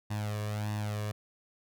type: tone with flanger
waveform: sawtooth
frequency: 105.4 Hz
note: G#2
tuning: 26 cents sharp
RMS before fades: -34 dBFS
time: 0.1-1.12 s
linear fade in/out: 10 ms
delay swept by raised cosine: 1.1 to 1.78 ms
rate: 1.6 Hz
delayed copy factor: +0.7
effects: none